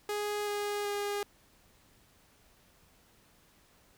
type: tone with pitch steps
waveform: sawtooth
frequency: 415.3 / 411.7 / 408.2 Hz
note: G#4 / G#4 / G#4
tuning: 0 / -15 / -30 cents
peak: -28 dBFS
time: 0.09-1.23 s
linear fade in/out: 2 ms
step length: 380 ms
effects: pink hiss -64 dBFS RMS until 3.97 s